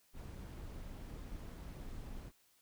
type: noise with amplitude modulation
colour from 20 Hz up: brown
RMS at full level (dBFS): -45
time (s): 0.13-2.32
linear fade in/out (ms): 50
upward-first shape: sine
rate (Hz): 227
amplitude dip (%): 45
effects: white hiss -71 dBFS RMS until 2.61 s